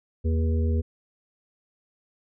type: harmonic tone with a mistuned harmonic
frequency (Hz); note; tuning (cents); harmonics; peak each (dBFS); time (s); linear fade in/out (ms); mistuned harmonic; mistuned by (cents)
81; E2; -30; 1 / 3 / 5 / 6; -21 / -31 / -35 / -37; 0.24-0.82; 20; 3; -59
effects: none